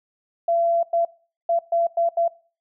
sine tone bursts at uneven times, 678 Hz, E5, 49 cents sharp, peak -17 dBFS, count 6, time 0.48-0.83 / 0.93-1.05 / 1.49-1.59 / 1.72-1.87 / 1.97-2.09 / 2.17-2.28 s, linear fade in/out 5 ms, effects noise-tail reverb RT60 0.4 s tail -21 dB re dry

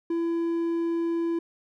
triangle tone, 335.5 Hz, E4, 31 cents sharp, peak -22 dBFS, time 0.1-1.39 s, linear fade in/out 5 ms, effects none

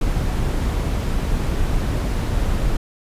brown noise, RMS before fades -20 dBFS, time 0.01-2.77 s, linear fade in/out 5 ms, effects resampled to 32000 Hz

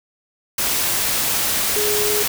sine tone in noise, 418.8 Hz, G#4, 15 cents sharp, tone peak -21 dBFS, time 1.76-2.23 s, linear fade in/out 5 ms, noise white, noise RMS -20 dBFS, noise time 0.58-2.28 s, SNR -4 dB, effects none

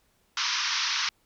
white band-pass noise, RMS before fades -28 dBFS, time 0.37-1.09 s, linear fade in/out 2 ms, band 930 to 6000 Hz, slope 96 dB/octave, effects pink hiss -68 dBFS RMS until 1.25 s

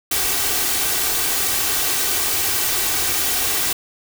white noise with comb filter, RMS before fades -20 dBFS, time 0.11-3.73 s, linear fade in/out 5 ms, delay 2.6 ms, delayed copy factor +0.55, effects none

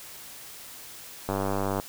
click train, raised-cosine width 1 ms, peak -14 dBFS, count 51, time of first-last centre 1.29-1.799 s, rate 98.2 Hz, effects white hiss -44 dBFS RMS until 1.88 s

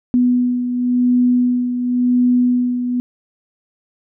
sine beating tone pair, 246.9 / 247.83 Hz, B3 / B3, 0 / +6 cents, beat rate 0.93 Hz, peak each -13 / -21 dBFS, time 0.14-3 s, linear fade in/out 0 ms, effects none

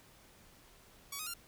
5% pulse tone with pitch steps, 1129 / 1252.7 / 1390 Hz, C#6 / D#6 / F6, +31 / +11 / -9 cents, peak -28 dBFS, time 1.12-1.339 s, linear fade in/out 5 ms, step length 73 ms, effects pink hiss -61 dBFS RMS until 1.47 s

